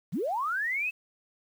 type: linear sweep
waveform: sine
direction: up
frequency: 120.8 to 2650 Hz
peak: -27 dBFS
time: 0.12-0.91 s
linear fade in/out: 20 ms
effects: 9-bit